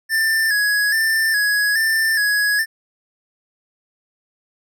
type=tone with vibrato; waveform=square; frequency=1727 Hz; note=A6; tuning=33 cents flat; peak=-16 dBFS; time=0.09-2.66 s; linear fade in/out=50 ms; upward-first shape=square; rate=1.2 Hz; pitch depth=56 cents each way; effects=none